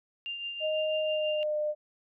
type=tone with tremolo; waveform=sine; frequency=2794 Hz; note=F7; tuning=in tune; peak=-32 dBFS; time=0.26-1.43 s; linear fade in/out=0 ms; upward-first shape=triangle; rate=6.1 Hz; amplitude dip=50%
type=tone with pitch glide; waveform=sine; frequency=622.3 to 602.8 Hz; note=D#5 to D5; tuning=0 to +45 cents; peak=-27 dBFS; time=0.6-1.75 s; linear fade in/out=50 ms; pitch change=-55 cents; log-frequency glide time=1.01-1.58 s
effects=none